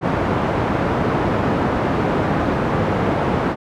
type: band-pass noise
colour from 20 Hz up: pink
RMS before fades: -19 dBFS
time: 0.01-3.56 s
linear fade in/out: 50 ms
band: 100 to 1200 Hz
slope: 12 dB/octave
effects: none